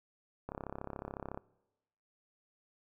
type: click train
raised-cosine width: 1 ms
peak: -26 dBFS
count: 31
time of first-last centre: 0.49-1.375 s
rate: 33.9 Hz
effects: noise-tail reverb RT60 1.0 s tail -23 dB re dry